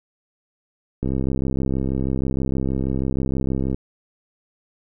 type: click train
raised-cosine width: 3 ms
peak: -11 dBFS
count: 181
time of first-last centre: 1.03-3.745 s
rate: 66.3 Hz
effects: none